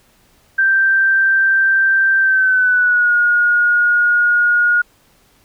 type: tone with pitch glide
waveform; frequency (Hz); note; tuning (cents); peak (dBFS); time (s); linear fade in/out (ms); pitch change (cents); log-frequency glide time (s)
sine; 1568 to 1437.9; G6 to F#6; 0 to -50; -10; 0.58-4.82; 10; -150; 2.19-3.14
effects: pink hiss -54 dBFS RMS until 5.44 s